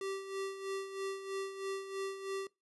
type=tone with tremolo; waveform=square; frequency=388.9 Hz; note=G4; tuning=14 cents flat; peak=-36 dBFS; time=0.01-2.47 s; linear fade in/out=2 ms; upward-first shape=sine; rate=3.1 Hz; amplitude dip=65%; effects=noise-tail reverb RT60 0.2 s tail -21 dB re dry + resampled to 24000 Hz